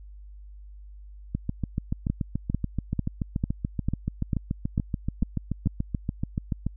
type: two click trains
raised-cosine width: 5 ms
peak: -14 / -12 dBFS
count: 38 / 9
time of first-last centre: 1.35-6.666 / 2.1-5.671 s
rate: 6.96 / 2.24 Hz
effects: added 50 Hz sine -42 dBFS peak until 6.76 s